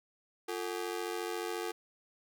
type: ring-modulated tone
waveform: sawtooth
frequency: 398.2 Hz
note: G4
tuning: 27 cents sharp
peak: -28 dBFS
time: 0.48-1.72 s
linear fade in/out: 10 ms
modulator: 47.1 Hz
effects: none